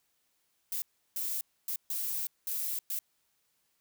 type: noise bursts at uneven times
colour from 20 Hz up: violet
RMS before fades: -34 dBFS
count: 6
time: 0.72-0.82 / 1.16-1.41 / 1.68-1.76 / 1.9-2.27 / 2.47-2.79 / 2.9-2.99 s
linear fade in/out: 2 ms
effects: white hiss -75 dBFS RMS until 3.8 s